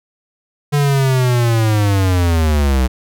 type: linear sweep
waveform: square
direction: down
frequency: 146.83 to 61.8 Hz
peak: -12 dBFS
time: 0.72-2.88 s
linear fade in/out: 20 ms
effects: none